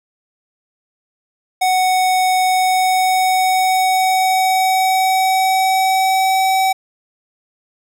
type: tone with pitch glide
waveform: square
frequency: 743 to 762.6 Hz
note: F#5 to G5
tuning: +7 to -48 cents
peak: -13 dBFS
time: 1.61-6.73 s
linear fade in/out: 10 ms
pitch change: +45 cents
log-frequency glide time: 2.44-6.44 s
effects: none